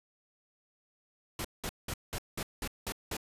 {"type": "noise bursts", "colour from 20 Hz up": "pink", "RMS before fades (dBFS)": -36, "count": 8, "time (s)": [1.39, 3.168], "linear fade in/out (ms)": 2, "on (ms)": 56, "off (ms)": 190, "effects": ["resampled to 32000 Hz"]}